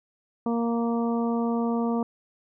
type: harmonic tone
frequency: 233.1 Hz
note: A#3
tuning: in tune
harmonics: 1 / 2 / 3 / 4 / 5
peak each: -24 / -30 / -34 / -36 / -38 dBFS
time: 0.46-2.03 s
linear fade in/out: 2 ms
effects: none